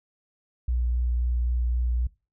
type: tone with vibrato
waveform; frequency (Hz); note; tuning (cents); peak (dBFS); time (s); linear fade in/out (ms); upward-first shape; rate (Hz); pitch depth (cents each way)
sine; 60.4; B1; -38; -22; 0.68-2.07; 5; sine; 3.8; 14
effects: noise-tail reverb RT60 0.3 s tail -21 dB re dry